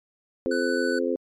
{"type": "harmonic tone", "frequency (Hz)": 86.8, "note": "F2", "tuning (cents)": -10, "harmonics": [3, 4, 5, 6], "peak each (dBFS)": [-28, -28, -28, -28], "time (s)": [0.46, 1.16], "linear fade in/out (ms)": 0}
{"type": "tone", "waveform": "square", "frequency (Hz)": 1493, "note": "F#6", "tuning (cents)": 15, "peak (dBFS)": -29, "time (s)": [0.51, 0.99], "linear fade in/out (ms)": 5}
{"effects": ["low-pass 8000 Hz 12 dB/octave", "MP3 64 kbps"]}